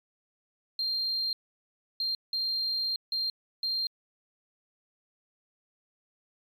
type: tone bursts at uneven times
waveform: sine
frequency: 4186 Hz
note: C8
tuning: in tune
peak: -26 dBFS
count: 5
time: 0.79-1.33 / 2-2.15 / 2.33-2.96 / 3.12-3.3 / 3.63-3.87 s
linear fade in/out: 2 ms
effects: tanh soft clip ceiling -23 dBFS + MP3 96 kbps